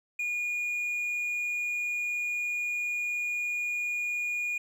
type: tone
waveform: triangle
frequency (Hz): 2439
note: D#7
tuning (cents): -35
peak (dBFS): -27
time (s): 0.19-4.58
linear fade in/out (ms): 5
effects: none